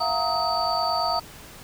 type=tone cluster; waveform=sine; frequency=669 / 718 / 928 / 1265 / 4574 Hz; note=E5 / F5 / A#5 / D#6 / D8; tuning=+25 / +48 / -8 / +28 / -47 cents; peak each=-28 dBFS; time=0-1.2 s; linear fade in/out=10 ms; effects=pink hiss -44 dBFS RMS until 1.63 s